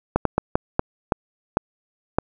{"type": "slowing click train", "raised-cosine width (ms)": 1, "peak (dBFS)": -3, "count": 8, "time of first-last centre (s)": [0.16, 2.185], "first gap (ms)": 93, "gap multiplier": 1.37, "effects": []}